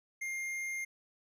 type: tone with tanh clipping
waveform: sine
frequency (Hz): 2117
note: C7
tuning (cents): +20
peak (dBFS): -37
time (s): 0.21-0.85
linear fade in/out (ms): 10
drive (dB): 12
effects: none